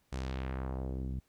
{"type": "tone with low-pass filter sweep", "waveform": "sawtooth", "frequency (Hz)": 65.3, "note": "C2", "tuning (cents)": -3, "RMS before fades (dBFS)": -37, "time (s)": [0.12, 1.2], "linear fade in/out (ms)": 10, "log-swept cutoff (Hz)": [8300, 170], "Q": 1.2, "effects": ["pink hiss -73 dBFS RMS until 1.28 s"]}